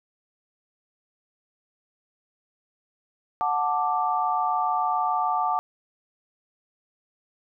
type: chord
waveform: sine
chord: D major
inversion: first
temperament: just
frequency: 734.2 / 881 / 1174.7 Hz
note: F#5 / A5 / D6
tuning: -14 / +2 / 0 cents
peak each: -26 dBFS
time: 3.41-5.59 s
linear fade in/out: 0 ms
effects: none